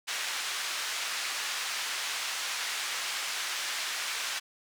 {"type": "band-pass noise", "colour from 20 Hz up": "pink", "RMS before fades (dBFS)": -34, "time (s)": [0.07, 4.4], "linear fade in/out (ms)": 20, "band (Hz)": [1500, 7400], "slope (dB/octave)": 12, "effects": []}